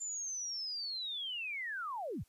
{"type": "linear sweep", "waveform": "sine", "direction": "down", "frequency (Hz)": [7210, 40], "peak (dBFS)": -37, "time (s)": [0, 2.24], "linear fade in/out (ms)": 20, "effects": ["white hiss -72 dBFS RMS until 2.28 s", "resampled to 32000 Hz"]}